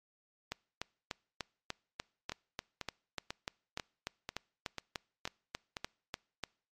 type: two click trains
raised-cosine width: 0.2 ms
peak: -19 / -21 dBFS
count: 21 / 8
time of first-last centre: 0.52-6.437 / 2.32-5.768 s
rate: 3.38 / 2.03 Hz
effects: noise-tail reverb RT60 0.5 s tail -26 dB re dry + MP3 64 kbps